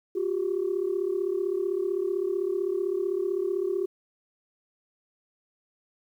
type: tone pair together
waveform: sine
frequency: 358.5 / 394.2 Hz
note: F4 / G4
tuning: +45 / +10 cents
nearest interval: major second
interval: 165 cents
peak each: -27 dBFS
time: 0.15-3.86 s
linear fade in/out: 10 ms
effects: tanh soft clip ceiling -18 dBFS + 10-bit